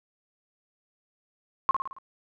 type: tone with echo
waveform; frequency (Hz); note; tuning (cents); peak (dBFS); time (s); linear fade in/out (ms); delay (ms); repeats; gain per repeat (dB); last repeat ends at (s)
sine; 1075; C6; +47; -17; 1.69-1.71; 0; 55; 5; -5; 1.985
effects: none